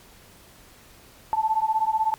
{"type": "beating tone pair", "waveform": "sine", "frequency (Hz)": [870, 886], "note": ["A5", "A5"], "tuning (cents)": [-20, 12], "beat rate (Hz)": 16, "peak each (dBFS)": -23, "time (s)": [1.33, 2.14], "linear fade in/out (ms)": 0, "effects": ["pink hiss -51 dBFS RMS until 2.18 s", "MP3 96 kbps"]}